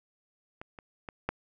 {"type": "clicks", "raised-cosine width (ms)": 0.5, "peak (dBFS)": [-26, -30, -24, -14], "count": 4, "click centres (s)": [0.615, 0.788, 1.088, 1.29], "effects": []}